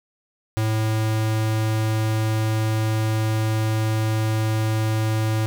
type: tone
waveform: square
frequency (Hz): 109.6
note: A2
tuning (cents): -6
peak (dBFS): -20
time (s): 0.57-5.46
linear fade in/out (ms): 0
effects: none